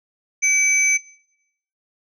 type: tone pair together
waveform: sine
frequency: 2299 / 6138 Hz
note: D7 / G8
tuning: -37 / -37 cents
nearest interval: octave + perfect fourth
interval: 1700 cents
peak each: -16 dBFS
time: 0.42-0.98 s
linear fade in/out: 20 ms
effects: noise-tail reverb RT60 0.8 s tail -23 dB re dry + tanh soft clip ceiling -9 dBFS